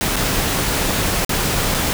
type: noise with dropouts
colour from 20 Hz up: pink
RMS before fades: -19 dBFS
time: 0.01-1.93 s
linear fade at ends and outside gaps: 0 ms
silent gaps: 0.159-0.165 / 1.248-1.293 / 1.742-1.746 s
effects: none